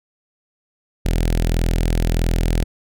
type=tone with notch filter; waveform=sawtooth; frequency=41.56 Hz; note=E1; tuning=15 cents sharp; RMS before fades=-18 dBFS; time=1.05-2.64 s; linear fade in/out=10 ms; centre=1100 Hz; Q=1.1; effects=none